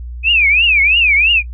sine tone with vibrato, 2489 Hz, D#7, in tune, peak -8 dBFS, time 0.23-1.43 s, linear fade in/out 50 ms, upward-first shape triangle, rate 3 Hz, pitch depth 260 cents each way, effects noise-tail reverb RT60 0.1 s tail -22 dB re dry + added 60 Hz sine -24 dBFS peak until 1.53 s

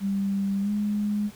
sine tone with pitch glide, 197.3 to 207.7 Hz, G3 to G#3, +11 to 0 cents, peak -23 dBFS, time 0-1.31 s, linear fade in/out 50 ms, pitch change +89 cents, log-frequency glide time 0.61-0.71 s, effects pink hiss -50 dBFS RMS until 1.35 s

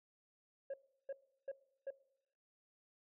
sine tone bursts, 547 Hz, C#5, 23 cents flat, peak -37 dBFS, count 4, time 0.7-1.906 s, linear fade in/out 5 ms, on 39 ms, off 350 ms, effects noise-tail reverb RT60 0.8 s tail -21 dB re dry + tanh soft clip ceiling -39 dBFS

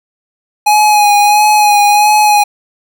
square tone with vibrato, 834 Hz, G#5, 7 cents sharp, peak -6 dBFS, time 0.66-2.44 s, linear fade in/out 10 ms, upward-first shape sine, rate 1.5 Hz, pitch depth 27 cents each way, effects none

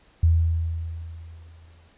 sine tone with exponential decay, 82.41 Hz, E2, in tune, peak -13 dBFS, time 0.23-1.89 s, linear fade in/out 5 ms, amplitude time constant 360 ms, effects pink hiss -58 dBFS RMS until 1.97 s + resampled to 8000 Hz

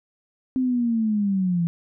sine linear sweep, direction down, 261.6 to 165.9 Hz, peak -19 dBFS, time 0.56-1.67 s, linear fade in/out 0 ms, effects none

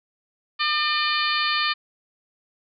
harmonic tone with a mistuned harmonic, 602 Hz, D5, 43 cents sharp, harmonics 2 / 3 / 4 / 5 / 6 / 7 / 8, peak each -25 / -27 / -28 / -29 / -30 / -30 / -31 dBFS, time 0.59-1.74 s, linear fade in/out 20 ms, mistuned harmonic 8, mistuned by -66 cents, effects none

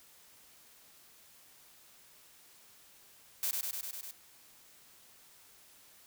blue noise with echo, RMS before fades -33 dBFS, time 3.43-3.51 s, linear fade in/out 0 ms, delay 100 ms, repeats 6, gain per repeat -2 dB, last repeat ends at 4.11 s, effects white hiss -60 dBFS RMS until 6.06 s

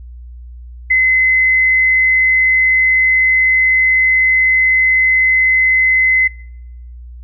sine tone, 2044 Hz, C7, 41 cents flat, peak -8 dBFS, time 0.9-6.28 s, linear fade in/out 10 ms, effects noise-tail reverb RT60 0.8 s tail -26 dB re dry + added 60 Hz sine -30 dBFS peak until 7.23 s

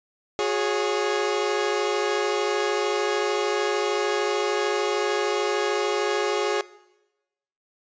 sawtooth chord, F# suspended second, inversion none, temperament equal with one note detuned, 362 / 415.3 / 554.4 Hz, F#4 / G#4 / C#5, -38 / 0 / 0 cents, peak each -25 / -20 / -26 dBFS, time 0.39-6.61 s, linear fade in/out 0 ms, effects noise-tail reverb RT60 1.0 s tail -20 dB re dry + resampled to 16000 Hz

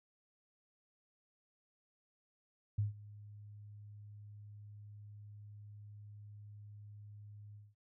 sine tone with ADSR envelope, 103.83 Hz, G#2, in tune, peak -29 dBFS, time 2.78-7.75 s, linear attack 8 ms, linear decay 140 ms, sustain -21 dB, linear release 200 ms, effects none

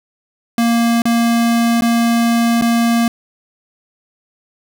square tone with dropouts, 233.1 Hz, A#3, in tune, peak -12 dBFS, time 0.58-3.08 s, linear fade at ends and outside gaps 2 ms, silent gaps 1.02-1.054 / 1.81-1.821 / 2.613-2.621 s, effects none

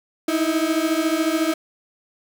35% pulse beating tone pair, 313.1 / 327.1 Hz, D#4 / E4, +11 / -13 cents, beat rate 14 Hz, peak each -20 / -20 dBFS, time 0.28-1.54 s, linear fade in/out 5 ms, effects none

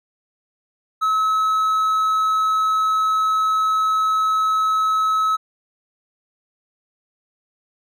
triangle tone, 1290 Hz, E6, 38 cents flat, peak -14 dBFS, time 1.01-5.37 s, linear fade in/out 20 ms, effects none

